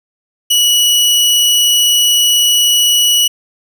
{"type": "tone", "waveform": "sawtooth", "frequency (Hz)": 2933, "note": "F#7", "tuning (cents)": -16, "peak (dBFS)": -5, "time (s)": [0.5, 3.28], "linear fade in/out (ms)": 10, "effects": []}